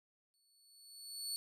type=tone with exponential growth; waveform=25% pulse; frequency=4435 Hz; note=C#8; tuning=in tune; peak=-32 dBFS; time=0.34-1.36 s; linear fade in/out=0 ms; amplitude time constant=220 ms; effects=none